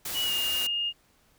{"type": "noise", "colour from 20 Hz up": "white", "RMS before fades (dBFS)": -34, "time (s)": [0.05, 0.67], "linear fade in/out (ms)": 5}
{"type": "tone with pitch glide", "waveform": "sine", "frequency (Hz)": [2929, 2837], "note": ["F#7", "F7"], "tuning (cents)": [-18, 27], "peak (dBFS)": -26, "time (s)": [0.13, 0.93], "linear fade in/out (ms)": 50, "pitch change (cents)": -55, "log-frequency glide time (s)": [0.24, 0.31]}
{"effects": ["pink hiss -64 dBFS RMS until 1.38 s"]}